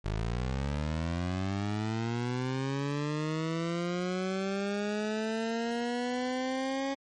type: linear sweep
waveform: 20% pulse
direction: up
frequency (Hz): 49.77 to 275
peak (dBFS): -25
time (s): 0.04-6.95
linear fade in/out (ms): 20
effects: low-pass 6000 Hz 12 dB/octave + MP3 48 kbps